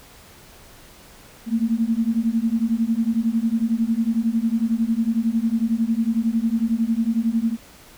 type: beating tone pair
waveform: sine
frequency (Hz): 222.2 / 233.2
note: A3 / A#3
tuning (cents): +17 / +1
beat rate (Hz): 11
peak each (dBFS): -21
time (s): 1.46-7.57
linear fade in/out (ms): 50
effects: pink hiss -47 dBFS RMS until 7.97 s